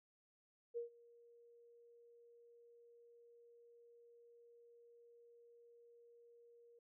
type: tone with ADSR envelope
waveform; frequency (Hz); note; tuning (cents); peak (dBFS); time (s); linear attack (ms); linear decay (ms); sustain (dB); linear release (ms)
sine; 471.6; A#4; +20; -39; 0.74-6.79; 31; 120; -24; 4
effects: none